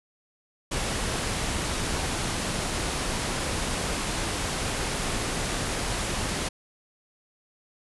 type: low-pass noise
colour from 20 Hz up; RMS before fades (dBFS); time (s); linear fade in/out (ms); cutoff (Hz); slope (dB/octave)
pink; -29; 0.71-6.49; 10; 11000; 96
effects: none